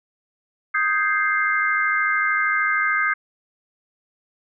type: chord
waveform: sine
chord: Ab major seventh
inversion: second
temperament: equal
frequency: 1244.5 / 1568 / 1661.2 / 2093 Hz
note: Eb6 / G6 / Ab6 / C7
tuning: 0 / 0 / 0 / 0 cents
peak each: -23 / -22 / -28 / -23 dBFS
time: 0.74-3.14 s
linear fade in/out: 10 ms
effects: none